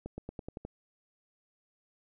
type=accelerating click train; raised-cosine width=2 ms; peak=-26 dBFS; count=7; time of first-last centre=0.06-0.65 s; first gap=120 ms; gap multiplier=0.92; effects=none